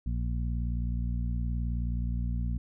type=harmonic tone; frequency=59.1 Hz; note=A#1; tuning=24 cents sharp; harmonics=1 / 2 / 3 / 4; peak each=-29 / -35 / -39 / -41 dBFS; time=0.06-2.58 s; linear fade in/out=5 ms; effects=none